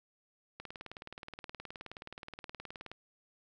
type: click train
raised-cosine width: 0.3 ms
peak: -28 dBFS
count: 45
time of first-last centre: 0.6-2.916 s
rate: 19 Hz
effects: none